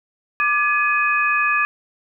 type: tone cluster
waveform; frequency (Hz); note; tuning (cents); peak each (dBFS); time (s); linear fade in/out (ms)
sine; 1185 / 1699 / 2509; D6 / G#6 / D#7; +15 / +39 / +14; -20; 0.4-1.65; 0
effects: none